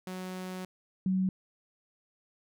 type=tone pair in turn; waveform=sawtooth / sine; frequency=184.8 / 187.81 Hz; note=F#3 / F#3; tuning=-2 / +26 cents; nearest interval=unison; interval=28 cents; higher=second; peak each=-33 / -25 dBFS; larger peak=second; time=0.07-0.65 / 1.06-1.29 s; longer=first; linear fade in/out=2 ms; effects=none